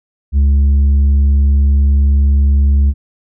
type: tone with tanh clipping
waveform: sine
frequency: 70.1 Hz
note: C#2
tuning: 20 cents sharp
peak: -8 dBFS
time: 0.32-2.94 s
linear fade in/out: 50 ms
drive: 4 dB
effects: none